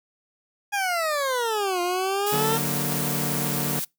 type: exponential two-way sweep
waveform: 20% pulse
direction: down then up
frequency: 830.6 to 349.2 to 458.3 Hz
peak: -18 dBFS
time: 0.72-2.59 s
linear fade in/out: 20 ms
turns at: 1.81 s
type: noise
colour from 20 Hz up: blue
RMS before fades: -29 dBFS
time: 2.26-3.85 s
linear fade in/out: 10 ms
type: chord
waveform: sawtooth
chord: D augmented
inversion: none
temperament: equal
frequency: 146.83 / 185 / 233.1 Hz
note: D3 / F#3 / A#3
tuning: 0 / 0 / 0 cents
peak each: -24 / -29 / -28 dBFS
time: 2.32-3.8 s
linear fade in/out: 10 ms
effects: noise-tail reverb RT60 0.2 s tail -25 dB re dry